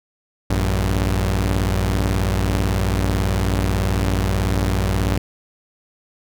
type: tone pair together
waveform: sawtooth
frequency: 56.79 / 95.3 Hz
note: A#1 / G2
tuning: -45 / -48 cents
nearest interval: major sixth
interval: 897 cents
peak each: -16 dBFS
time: 0.5-5.18 s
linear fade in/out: 5 ms
effects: none